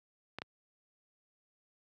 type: clicks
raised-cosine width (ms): 0.3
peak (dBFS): -23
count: 2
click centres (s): 0.386 / 0.419
effects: high-pass 80 Hz 12 dB/octave